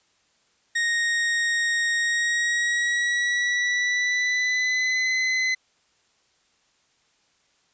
40% pulse tone with pitch glide, 1864.7 to 2033 Hz, A#6 to B6, 0 to +50 cents, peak -20 dBFS, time 0.75-5.55 s, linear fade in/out 10 ms, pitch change +150 cents, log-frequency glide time 1.96-5.14 s, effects white hiss -65 dBFS RMS until 7.73 s + resampled to 16000 Hz

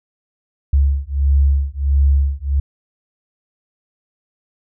sine beating tone pair, 68.9 / 70.4 Hz, C#2 / C#2, -10 / +27 cents, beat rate 1.5 Hz, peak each -15 dBFS, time 0.73-2.6 s, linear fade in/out 5 ms, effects none

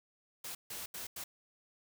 white noise bursts at uneven times, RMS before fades -43 dBFS, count 4, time 0.44-0.55 / 0.7-0.86 / 0.94-1.07 / 1.16-1.24 s, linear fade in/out 5 ms, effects none

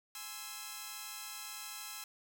5% pulse chord, Ab augmented, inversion none, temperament equal, 830.6 / 1046.5 / 1318.5 Hz, Ab5 / C6 / E6, 0 / 0 / 0 cents, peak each -37 / -37 / -34 dBFS, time 0.15-2.04 s, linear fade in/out 2 ms, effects 11-bit

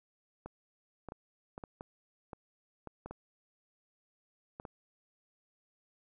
clicks, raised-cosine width 1 ms, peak -29 dBFS, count 12, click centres 0.46 / 1.087 / 1.121 / 1.579 / 1.638 / 1.809 / 2.332 / 2.873 / 3.06 / 3.11 / 4.599 / 4.652 s, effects none

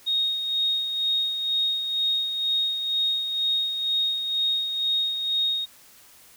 sine tone with tremolo, 3729 Hz, A#7, in tune, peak -20 dBFS, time 0.06-5.66 s, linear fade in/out 20 ms, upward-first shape sine, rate 2.1 Hz, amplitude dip 50%, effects white hiss -52 dBFS RMS until 6.36 s

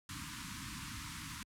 pink band-stop noise, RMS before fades -44 dBFS, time 0.09-1.43 s, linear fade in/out 2 ms, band 310 to 940 Hz, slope 96 dB/octave, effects high-pass 60 Hz 12 dB/octave + low-pass 11000 Hz 12 dB/octave

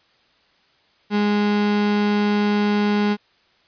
35% pulse tone, 207 Hz, G#3, 5 cents flat, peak -15 dBFS, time 1.1-3.17 s, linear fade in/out 50 ms, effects white hiss -59 dBFS RMS until 3.67 s + resampled to 11025 Hz

